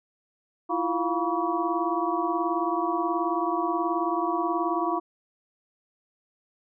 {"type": "tone cluster", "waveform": "sine", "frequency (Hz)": [328.3, 346.9, 703, 972, 1134], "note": ["E4", "F4", "F5", "B5", "C#6"], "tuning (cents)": [-7, -12, 11, -28, 39], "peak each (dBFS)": -30, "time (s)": [0.69, 5], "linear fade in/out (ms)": 20, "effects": []}